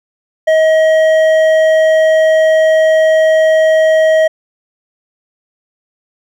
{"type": "tone with hard clipping", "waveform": "triangle", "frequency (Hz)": 634, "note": "D#5", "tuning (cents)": 32, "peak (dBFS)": -8, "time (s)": [0.47, 4.28], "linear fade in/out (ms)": 10, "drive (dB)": 11, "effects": []}